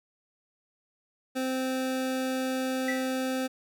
25% pulse tone, 260 Hz, C4, 11 cents flat, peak -24 dBFS, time 1.35-3.48 s, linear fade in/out 20 ms
triangle tone with exponential decay, 1957 Hz, B6, 16 cents flat, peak -25 dBFS, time 2.88-3.15 s, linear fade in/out 5 ms, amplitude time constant 58 ms
effects none

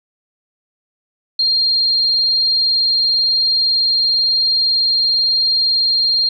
sine tone, 4207 Hz, C8, 9 cents sharp, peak -12 dBFS, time 1.39-6.29 s, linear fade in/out 5 ms, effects none

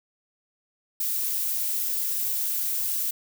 violet noise, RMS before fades -27 dBFS, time 1-3.11 s, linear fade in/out 5 ms, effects none

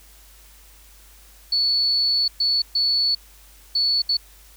sine tone bursts at uneven times, 4435 Hz, C#8, in tune, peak -17 dBFS, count 5, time 1.52-2.28 / 2.4-2.62 / 2.75-3.15 / 3.75-4.02 / 4.09-4.17 s, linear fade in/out 5 ms, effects added 50 Hz sine -49 dBFS peak until 4.56 s + white hiss -51 dBFS RMS until 4.56 s

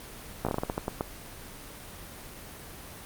slowing click train, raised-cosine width 1 ms, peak -14 dBFS, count 11, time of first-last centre 0.45-1.009 s, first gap 16 ms, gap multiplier 1.26, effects pink hiss -44 dBFS RMS until 3.05 s + Opus 24 kbps

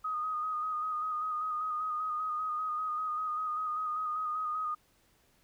sine tone with vibrato, 1244.5 Hz, D#6, in tune, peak -31 dBFS, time 0.04-4.75 s, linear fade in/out 10 ms, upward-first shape square, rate 5.1 Hz, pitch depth 25 cents each way, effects pink hiss -68 dBFS RMS until 5.43 s

